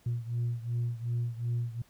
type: beating tone pair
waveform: sine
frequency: 118.1 / 120.8 Hz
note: A#2 / B2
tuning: +23 / -38 cents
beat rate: 2.7 Hz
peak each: -30 / -33 dBFS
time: 0.06-1.82 s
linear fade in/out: 5 ms
effects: tanh soft clip ceiling -25 dBFS + pink hiss -64 dBFS RMS until 1.89 s